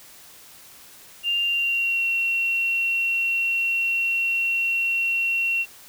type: tone with pitch glide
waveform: sine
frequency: 2794 to 2730 Hz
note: F7 to F7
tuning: 0 to -40 cents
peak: -20 dBFS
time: 1.23-5.66 s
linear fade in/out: 50 ms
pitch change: -40 cents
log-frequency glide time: 1.41-2.05 s
effects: white hiss -47 dBFS RMS until 5.88 s